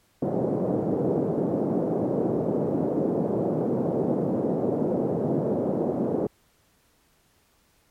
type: band-pass noise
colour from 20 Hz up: white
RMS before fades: -25 dBFS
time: 0.22-6.27 s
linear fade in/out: 5 ms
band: 140 to 520 Hz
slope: 24 dB/octave
effects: pink hiss -64 dBFS RMS until 7.9 s + MP3 64 kbps